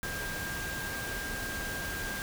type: tone in noise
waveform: sine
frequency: 1600 Hz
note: G6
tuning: 35 cents sharp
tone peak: -37 dBFS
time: 0.03-2.22 s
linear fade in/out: 0 ms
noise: pink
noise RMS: -38 dBFS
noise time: 0.03-2.22 s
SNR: -2 dB
effects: none